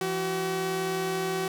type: tone pair together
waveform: sawtooth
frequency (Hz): 170 / 378.9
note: F3 / F#4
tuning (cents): -46 / +41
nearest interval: octave + major second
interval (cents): 1387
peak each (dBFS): -30 / -24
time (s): 0.01-1.48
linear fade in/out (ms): 2
effects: none